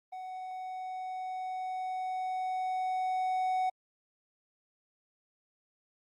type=tone with level ramp; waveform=triangle; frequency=745 Hz; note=F#5; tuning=12 cents sharp; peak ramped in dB=-37 to -25 dBFS; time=0.12-3.7 s; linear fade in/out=10 ms; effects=Opus 32 kbps